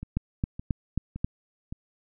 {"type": "two click trains", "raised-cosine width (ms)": 5, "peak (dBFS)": [-23, -13], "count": [4, 5], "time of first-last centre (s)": [[0.03, 1.725], [0.17, 1.245]], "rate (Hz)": [1.77, 3.72], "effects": []}